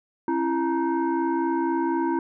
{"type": "tone with frequency modulation", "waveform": "sine", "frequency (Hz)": 335, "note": "E4", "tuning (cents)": 28, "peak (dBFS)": -21, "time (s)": [0.28, 2.19], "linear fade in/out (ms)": 2, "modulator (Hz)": 606, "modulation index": 1.1, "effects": []}